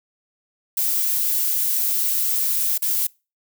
violet noise with dropouts, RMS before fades -21 dBFS, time 0.77-3.07 s, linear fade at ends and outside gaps 5 ms, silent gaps 2.779-2.821 s, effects noise-tail reverb RT60 0.3 s tail -25 dB re dry

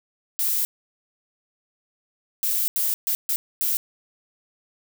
violet noise bursts at uneven times, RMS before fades -23 dBFS, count 6, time 0.39-0.65 / 2.43-2.68 / 2.76-2.94 / 3.07-3.15 / 3.29-3.36 / 3.61-3.77 s, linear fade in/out 0 ms, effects none

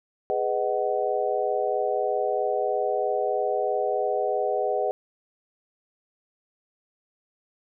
sine chord, G# minor seventh, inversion none, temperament just, 415.3 / 498.4 / 623 / 747.5 Hz, G#4 / B4 / D#5 / F#5, 0 / +16 / +2 / +17 cents, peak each -28 dBFS, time 0.3-4.91 s, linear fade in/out 0 ms, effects none

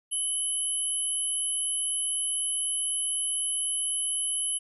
sine tone pair together, 2991 / 10876 Hz, F#7 / F9, +18 / -47 cents, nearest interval octave + minor seventh, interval 2235 cents, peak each -34 / -27 dBFS, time 0.11-4.59 s, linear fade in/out 20 ms, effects none

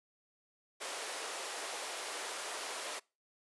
pink high-pass noise, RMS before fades -41 dBFS, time 0.8-3 s, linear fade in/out 20 ms, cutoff 440 Hz, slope 24 dB/octave, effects noise-tail reverb RT60 0.3 s tail -25 dB re dry + resampled to 24000 Hz

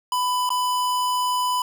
square tone with dropouts, 997 Hz, B5, 16 cents sharp, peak -21 dBFS, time 0.12-1.62 s, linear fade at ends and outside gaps 2 ms, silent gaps 0.492-0.503 s, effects none

